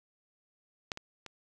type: clicks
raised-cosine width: 0.2 ms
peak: -16 / -24 / -26 dBFS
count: 3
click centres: 0.918 / 0.974 / 1.263 s
effects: none